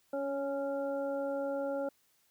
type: harmonic tone with a mistuned harmonic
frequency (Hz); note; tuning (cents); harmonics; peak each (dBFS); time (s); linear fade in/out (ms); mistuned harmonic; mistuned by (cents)
277.2; C#4; 0; 1 / 2 / 3 / 5; -39 / -33 / -44 / -47; 0.13-1.89; 5; 1; +16
effects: white hiss -71 dBFS RMS until 2.3 s